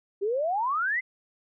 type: exponential sweep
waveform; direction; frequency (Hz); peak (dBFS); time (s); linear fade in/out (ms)
sine; up; 381.6 to 2100; -24; 0.21-1.01; 20
effects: none